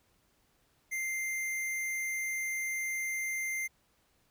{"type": "tone", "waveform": "square", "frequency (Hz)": 2093, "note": "C7", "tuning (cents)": 0, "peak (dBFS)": -33, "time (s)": [0.91, 3.68], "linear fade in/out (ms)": 20, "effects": ["pink hiss -71 dBFS RMS until 4.3 s"]}